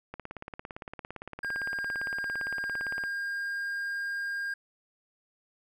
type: click train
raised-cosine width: 0.5 ms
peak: -24 dBFS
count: 52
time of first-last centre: 0.14-3.038 s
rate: 17.6 Hz
type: tone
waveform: triangle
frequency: 1611 Hz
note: G6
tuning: 47 cents sharp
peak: -29 dBFS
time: 1.43-4.54 s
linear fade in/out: 5 ms
effects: none